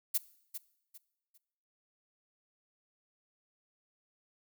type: noise with echo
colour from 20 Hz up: violet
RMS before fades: -29 dBFS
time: 0.14-0.18 s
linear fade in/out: 10 ms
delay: 400 ms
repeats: 3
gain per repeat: -11 dB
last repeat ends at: 1.38 s
effects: noise-tail reverb RT60 0.8 s tail -20 dB re dry